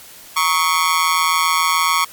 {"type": "tone with amplitude modulation", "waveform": "sawtooth", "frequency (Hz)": 1108.7, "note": "C#6", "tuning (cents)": 0, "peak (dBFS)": -6, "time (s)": [0.36, 2.05], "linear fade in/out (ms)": 10, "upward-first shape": "sine", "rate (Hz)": 167, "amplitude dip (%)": 95, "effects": ["white hiss -40 dBFS RMS until 2.12 s", "MP3 96 kbps"]}